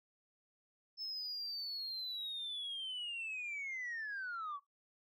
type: linear sweep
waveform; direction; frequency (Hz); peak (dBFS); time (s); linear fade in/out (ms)
sine; down; 5274 to 1100; -38; 0.97-4.6; 50
effects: noise-tail reverb RT60 0.2 s tail -23 dB re dry + tanh soft clip ceiling -37 dBFS